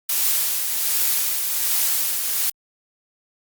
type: noise with tremolo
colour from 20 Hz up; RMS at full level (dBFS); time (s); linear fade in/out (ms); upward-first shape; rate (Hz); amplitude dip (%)
blue; -19; 0.09-2.5; 5; triangle; 1.3; 45
effects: Opus 48 kbps